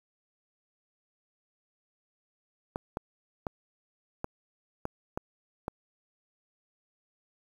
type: clicks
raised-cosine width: 1 ms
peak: -18 dBFS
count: 7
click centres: 2.759 / 2.971 / 3.468 / 4.244 / 4.854 / 5.175 / 5.681 s
effects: 8-bit